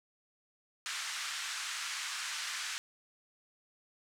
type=band-pass noise; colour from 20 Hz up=pink; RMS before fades=-39 dBFS; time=0.86-2.78 s; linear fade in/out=0 ms; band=1300 to 8400 Hz; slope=24 dB/octave; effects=none